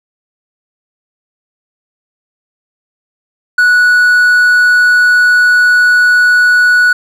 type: tone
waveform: triangle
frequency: 1471 Hz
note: F#6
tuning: 11 cents flat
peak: -3 dBFS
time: 3.58-6.93 s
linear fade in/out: 5 ms
effects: none